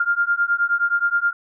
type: beating tone pair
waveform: sine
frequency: 1396.9 / 1406.4 Hz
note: F6 / F6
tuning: 0 / +12 cents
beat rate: 9.5 Hz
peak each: -20 dBFS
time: 0-1.33 s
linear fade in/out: 5 ms
effects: none